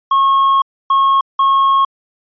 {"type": "tone bursts at uneven times", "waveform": "triangle", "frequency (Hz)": 1089, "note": "C#6", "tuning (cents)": -31, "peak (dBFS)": -7, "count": 3, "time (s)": [[0.11, 0.62], [0.9, 1.21], [1.39, 1.85]], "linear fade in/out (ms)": 5, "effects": ["resampled to 11025 Hz"]}